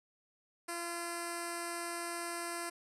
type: tone with low-pass filter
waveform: 10% pulse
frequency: 342.4 Hz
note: F4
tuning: 34 cents flat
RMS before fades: -40 dBFS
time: 0.68-2.7 s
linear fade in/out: 10 ms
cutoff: 10000 Hz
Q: 5.2
effects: none